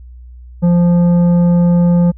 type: tone with tanh clipping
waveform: sine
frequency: 174.1 Hz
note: F3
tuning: 5 cents flat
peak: -9 dBFS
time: 0.62-2.12 s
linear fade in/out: 20 ms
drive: 9 dB
effects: added 61 Hz sine -32 dBFS peak until 2.17 s